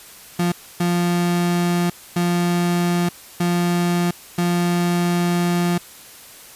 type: tone bursts at uneven times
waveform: 35% pulse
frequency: 174.61 Hz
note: F3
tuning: in tune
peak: -15 dBFS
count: 5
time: 0.39-0.52 / 0.8-1.9 / 2.16-3.09 / 3.4-4.11 / 4.38-5.78 s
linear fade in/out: 5 ms
effects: white hiss -42 dBFS RMS until 6.55 s + resampled to 32000 Hz